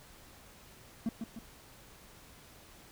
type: tone with echo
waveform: triangle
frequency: 226.1 Hz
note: A3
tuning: 47 cents sharp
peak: -27 dBFS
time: 1.06-1.09 s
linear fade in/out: 2 ms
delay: 150 ms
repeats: 2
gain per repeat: -6 dB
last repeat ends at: 1.39 s
effects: pink hiss -56 dBFS RMS until 2.91 s